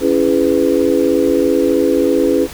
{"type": "chord", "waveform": "sine", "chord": "C# minor seventh", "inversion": "none", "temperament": "just", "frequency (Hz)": [277.2, 332.6, 415.8, 498.9], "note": ["C#4", "E4", "G#4", "B4"], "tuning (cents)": [0, 16, 2, 17], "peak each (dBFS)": -16, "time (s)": [0, 2.48], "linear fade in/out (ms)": 50, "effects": ["pink hiss -32 dBFS RMS until 2.53 s"]}